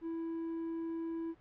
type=tone; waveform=triangle; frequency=329.6 Hz; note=E4; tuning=in tune; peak=-34 dBFS; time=0.01-1.35 s; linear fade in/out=50 ms; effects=pink hiss -65 dBFS RMS until 1.4 s + low-pass 2000 Hz 12 dB/octave